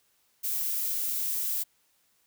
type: noise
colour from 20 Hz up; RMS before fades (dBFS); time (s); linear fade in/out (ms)
violet; -30; 0.43-1.64; 20
effects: white hiss -69 dBFS RMS until 2.26 s